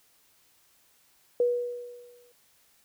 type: tone with exponential decay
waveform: sine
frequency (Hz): 485.4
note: B4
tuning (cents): -30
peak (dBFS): -19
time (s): 1.4-2.32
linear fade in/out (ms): 2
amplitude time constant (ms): 200
effects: white hiss -64 dBFS RMS until 2.84 s